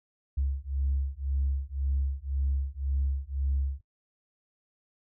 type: beating tone pair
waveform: sine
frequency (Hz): 67.6 / 69.5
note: C#2 / C#2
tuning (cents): -43 / +5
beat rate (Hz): 1.9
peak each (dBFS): -29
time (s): 0.37-3.81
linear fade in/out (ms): 10
effects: noise-tail reverb RT60 0.1 s tail -22 dB re dry + tanh soft clip ceiling -20 dBFS